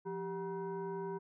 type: tone with frequency modulation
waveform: sine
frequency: 392 Hz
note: G4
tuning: in tune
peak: -37 dBFS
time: 0.05-1.19 s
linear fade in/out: 20 ms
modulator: 565 Hz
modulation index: 0.92
effects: none